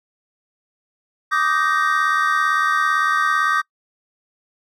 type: chord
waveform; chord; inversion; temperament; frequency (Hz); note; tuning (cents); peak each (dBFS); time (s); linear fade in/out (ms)
triangle; Eb major seventh; third; just; 1166.7 / 1244.5 / 1555.6 / 1866.8; D6 / Eb6 / G6 / Bb6; -12 / 0 / -14 / +2; -19 / -19 / -20 / -22; 1.31-3.62; 20
effects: noise-tail reverb RT60 0.1 s tail -25 dB re dry